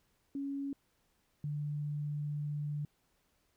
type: tone pair in turn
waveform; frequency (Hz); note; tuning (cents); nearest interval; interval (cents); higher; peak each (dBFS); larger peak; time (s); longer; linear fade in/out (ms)
sine; 278.3 / 147.42; C#4 / D3; +7 / +7; major seventh; 1100; first; -35 / -34; second; 0.35-0.73 / 1.44-2.85; second; 2
effects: pink hiss -75 dBFS RMS until 3.56 s